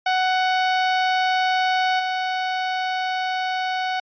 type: tone with level steps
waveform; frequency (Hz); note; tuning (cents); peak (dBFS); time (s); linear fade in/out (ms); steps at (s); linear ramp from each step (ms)
sawtooth; 744; F#5; +9; -14 / -18; 0.06-4; 5; 1.99; 10
effects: resampled to 11025 Hz